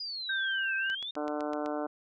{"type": "exponential two-way sweep", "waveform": "sine", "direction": "down then up", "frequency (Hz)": [4971, 2526, 3695], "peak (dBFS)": -35, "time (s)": [0, 1.11], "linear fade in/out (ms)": 5, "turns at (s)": 0.76}
{"type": "tone", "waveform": "sine", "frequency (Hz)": 1568, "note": "G6", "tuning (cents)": 0, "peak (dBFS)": -29, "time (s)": [0.29, 0.95], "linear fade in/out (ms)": 5}
{"type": "click train", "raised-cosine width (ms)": 0.2, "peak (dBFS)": -27, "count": 7, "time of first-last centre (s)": [0.9, 1.66], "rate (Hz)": 7.89}
{"type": "harmonic tone", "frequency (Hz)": 149.2, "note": "D3", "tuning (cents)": 28, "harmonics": [2, 3, 4, 5, 6, 7, 8, 9, 10], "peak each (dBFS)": [-35, -39, -36, -39, -45, -45, -48, -45, -49], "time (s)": [1.16, 1.87], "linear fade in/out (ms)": 10}
{"effects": []}